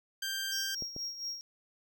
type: tone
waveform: 15% pulse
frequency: 1580 Hz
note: G6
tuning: 13 cents sharp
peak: -27 dBFS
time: 0.22-0.75 s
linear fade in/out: 5 ms
type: tone with tremolo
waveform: triangle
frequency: 5590 Hz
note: F8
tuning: 1 cent sharp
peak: -33 dBFS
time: 0.52-1.41 s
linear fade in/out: 0 ms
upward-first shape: sine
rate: 4.3 Hz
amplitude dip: 65%
type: clicks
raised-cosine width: 2 ms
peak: -30 dBFS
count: 2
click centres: 0.823 / 0.964 s
effects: none